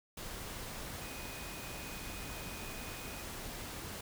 sine tone in noise, 2490 Hz, D#7, 1 cent sharp, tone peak -52 dBFS, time 1.01-3.23 s, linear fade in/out 5 ms, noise pink, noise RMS -44 dBFS, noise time 0.17-4.01 s, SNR -11 dB, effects none

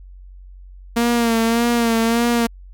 sawtooth tone with vibrato, 232.2 Hz, A#3, 7 cents flat, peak -11 dBFS, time 0.96-2.47 s, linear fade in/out 10 ms, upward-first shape sine, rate 1.7 Hz, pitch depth 44 cents each way, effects added 46 Hz sine -37 dBFS peak until 2.73 s

